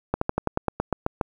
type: slowing click train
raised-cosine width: 1 ms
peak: -8 dBFS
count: 11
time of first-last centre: 0.14-1.212 s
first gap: 74 ms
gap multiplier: 1.08
effects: 8-bit